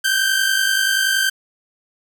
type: tone pair together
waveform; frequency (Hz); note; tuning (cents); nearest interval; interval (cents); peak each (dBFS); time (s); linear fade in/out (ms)
sawtooth; 1536 / 1586.5; G6 / G6; -36 / +20; minor second; 56; -15; 0.04-1.3; 10
effects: none